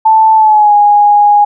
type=tone with pitch glide; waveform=sine; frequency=880 to 825.8 Hz; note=A5 to G#5; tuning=0 to -10 cents; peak=-3 dBFS; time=0.05-1.45 s; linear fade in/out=10 ms; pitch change=-110 cents; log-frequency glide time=0.35-0.74 s; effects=none